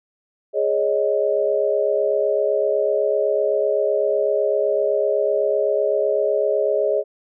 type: chord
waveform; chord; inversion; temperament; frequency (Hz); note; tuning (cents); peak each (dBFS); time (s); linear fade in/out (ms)
sine; Ab suspended fourth; none; equal; 415.3 / 554.4 / 622.3; Ab4 / Db5 / Eb5; 0 / 0 / 0; -21; 0.53-7.04; 50
effects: none